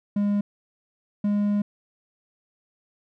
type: tone pair in turn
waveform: triangle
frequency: 204.1 / 205.5 Hz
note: G#3 / G#3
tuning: -30 / -18 cents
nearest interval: unison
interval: 12 cents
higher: second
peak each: -18 dBFS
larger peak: neither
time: 0.16-0.41 / 1.24-1.62 s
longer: second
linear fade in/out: 5 ms
effects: none